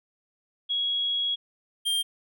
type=tone pair in turn; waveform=sine / square; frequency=3322 / 3192 Hz; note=G#7 / G7; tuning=0 / +31 cents; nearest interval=minor second; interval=69 cents; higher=first; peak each=-24 dBFS; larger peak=neither; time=0.69-1.36 / 1.85-2.03 s; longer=first; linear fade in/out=20 ms; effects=none